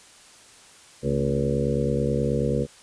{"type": "harmonic tone with a mistuned harmonic", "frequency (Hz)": 69.3, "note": "C#2", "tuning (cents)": 0, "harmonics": [1, 2, 3, 4, 5, 6, 7, 8], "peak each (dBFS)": [-32, -26, -28, -34, -33, -30, -27, -33], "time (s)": [1.02, 2.67], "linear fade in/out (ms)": 50, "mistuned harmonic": 3, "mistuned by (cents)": 100, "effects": ["white hiss -50 dBFS RMS until 2.82 s", "resampled to 22050 Hz"]}